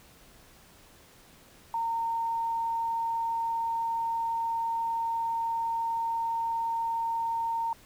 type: tone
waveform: sine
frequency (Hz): 917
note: A#5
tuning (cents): -29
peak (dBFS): -27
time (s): 1.74-7.73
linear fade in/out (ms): 2
effects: pink hiss -56 dBFS RMS until 7.85 s